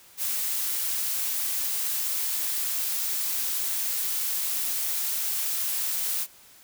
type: noise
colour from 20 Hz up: blue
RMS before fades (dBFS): -28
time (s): 0.17-6.27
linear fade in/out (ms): 50
effects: white hiss -53 dBFS RMS until 6.63 s